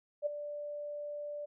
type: tone with ADSR envelope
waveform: sine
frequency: 587.3 Hz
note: D5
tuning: in tune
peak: -27 dBFS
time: 0.22-1.46 s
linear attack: 42 ms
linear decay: 12 ms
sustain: -11 dB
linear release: 15 ms
effects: none